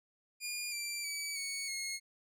15% pulse tone with pitch steps, 2422 / 2354 / 2289 / 2225 / 2163 Hz, D#7 / D7 / D7 / C#7 / C#7, -47 / +3 / -45 / +6 / -43 cents, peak -30 dBFS, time 0.4-2 s, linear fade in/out 50 ms, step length 320 ms, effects none

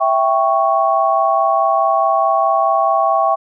sine chord, C# diminished, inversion first, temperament equal, 659.3 / 784 / 1108.7 Hz, E5 / G5 / C#6, 0 / 0 / 0 cents, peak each -16 dBFS, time 0-3.36 s, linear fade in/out 20 ms, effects none

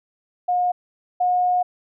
sine tone pair in turn, 718 / 722 Hz, F5 / F#5, +48 / -43 cents, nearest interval unison, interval 9 cents, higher second, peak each -17 / -16 dBFS, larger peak second, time 0.48-0.72 / 1.2-1.63 s, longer second, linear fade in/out 10 ms, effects none

